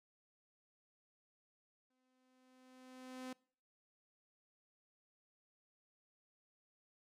sawtooth tone with exponential growth, 256.5 Hz, C4, 34 cents flat, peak -40 dBFS, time 1.9-3.33 s, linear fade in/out 5 ms, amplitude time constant 310 ms, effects noise-tail reverb RT60 0.5 s tail -24 dB re dry + low-pass 11000 Hz 12 dB/octave

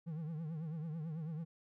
triangle tone with vibrato, 159.3 Hz, D#3, 41 cents sharp, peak -37 dBFS, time 0.06-1.45 s, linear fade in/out 20 ms, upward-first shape triangle, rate 9.1 Hz, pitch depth 130 cents each way, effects none

